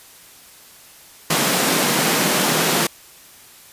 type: high-pass noise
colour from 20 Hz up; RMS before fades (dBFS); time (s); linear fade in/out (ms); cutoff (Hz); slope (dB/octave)
pink; -18; 1.3-2.87; 5; 150; 48
effects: white hiss -45 dBFS RMS until 3.72 s + resampled to 32000 Hz